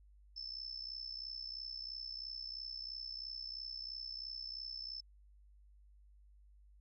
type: tone with amplitude modulation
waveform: sine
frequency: 5274 Hz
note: E8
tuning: in tune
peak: -39 dBFS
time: 0.36-5.01 s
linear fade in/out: 10 ms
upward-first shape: sine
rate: 63 Hz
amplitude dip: 80%
effects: added 50 Hz sine -60 dBFS peak until 6.8 s